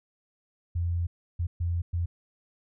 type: tone bursts at uneven times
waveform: sine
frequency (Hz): 86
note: F2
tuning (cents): -26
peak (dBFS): -25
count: 4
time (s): 0.75-1.07 / 1.39-1.47 / 1.6-1.82 / 1.93-2.06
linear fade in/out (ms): 10
effects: none